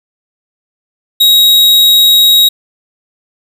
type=tone; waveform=45% pulse; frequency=3804 Hz; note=A#7; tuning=34 cents sharp; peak=-4 dBFS; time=1.2-2.49 s; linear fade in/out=10 ms; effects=none